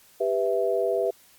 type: chord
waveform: sine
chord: E minor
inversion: first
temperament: just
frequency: 395.6 / 494.4 / 659.3 Hz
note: G4 / B4 / E5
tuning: +16 / +2 / 0 cents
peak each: -26 / -26 / -26 dBFS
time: 0.2-1.11 s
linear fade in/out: 10 ms
effects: white hiss -56 dBFS RMS until 1.38 s + Opus 48 kbps